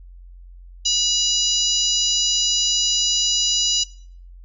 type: harmonic tone with a mistuned harmonic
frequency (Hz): 987.8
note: B5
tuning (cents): 0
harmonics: 3 / 4 / 5 / 6 / 7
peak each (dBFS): -23 / -23 / -23 / -23 / -23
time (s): 0.85-3.84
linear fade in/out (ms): 10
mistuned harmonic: 3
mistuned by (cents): -41
effects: noise-tail reverb RT60 0.5 s tail -20 dB re dry + added 44 Hz sine -39 dBFS peak until 4.44 s